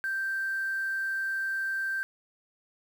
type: tone with quantisation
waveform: sine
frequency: 1568 Hz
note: G6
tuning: in tune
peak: -28 dBFS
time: 0.04-2.03 s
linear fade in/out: 0 ms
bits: 8
effects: none